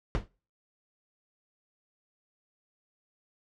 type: noise with exponential decay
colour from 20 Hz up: brown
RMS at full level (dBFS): -23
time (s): 0.15-0.28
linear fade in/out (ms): 0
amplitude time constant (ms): 27
effects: noise-tail reverb RT60 0.4 s tail -25 dB re dry + low-pass 5000 Hz 12 dB/octave